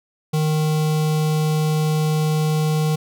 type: tone with notch filter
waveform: square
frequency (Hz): 154.6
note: D#3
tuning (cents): -11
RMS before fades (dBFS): -19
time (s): 0.33-2.96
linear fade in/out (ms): 10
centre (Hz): 1700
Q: 1.5
effects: none